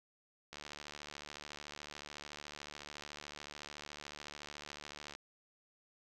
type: click train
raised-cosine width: 0.2 ms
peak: -29 dBFS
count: 342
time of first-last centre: 0.53-5.151 s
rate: 73.8 Hz
effects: none